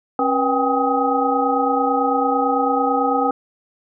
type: tone cluster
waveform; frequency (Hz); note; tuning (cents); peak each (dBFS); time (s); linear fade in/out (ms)
sine; 272 / 485.4 / 777 / 806 / 1261; C#4 / B4 / G5 / G5 / D#6; -33 / -30 / -16 / +48 / +23; -22; 0.19-3.31; 2
effects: none